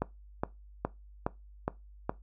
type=click train; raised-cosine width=1 ms; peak=-15 dBFS; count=6; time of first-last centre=0.02-2.095 s; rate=2.41 Hz; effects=noise-tail reverb RT60 0.2 s tail -19 dB re dry + added 50 Hz sine -50 dBFS peak until 2.22 s